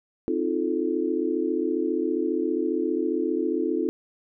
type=chord; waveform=sine; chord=F dominant seventh; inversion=second; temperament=just; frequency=261.9 / 314.3 / 349.2 / 436.5 Hz; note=C4 / Eb4 / F4 / A4; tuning=+2 / +18 / 0 / -14 cents; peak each=-30 / -27 / -27 / -29 dBFS; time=0.28-3.89 s; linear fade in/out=0 ms; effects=none

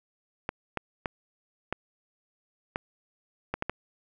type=clicks; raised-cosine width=0.5 ms; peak=-14 dBFS; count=8; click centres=0.491 / 0.773 / 1.058 / 1.726 / 2.759 / 3.54 / 3.624 / 3.696 s; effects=none

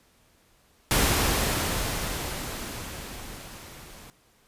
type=noise with level ramp; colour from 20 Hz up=pink; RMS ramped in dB=-21 to -47 dBFS; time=0.91-4.1 s; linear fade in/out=0 ms; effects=pink hiss -62 dBFS RMS until 4.47 s + resampled to 32000 Hz

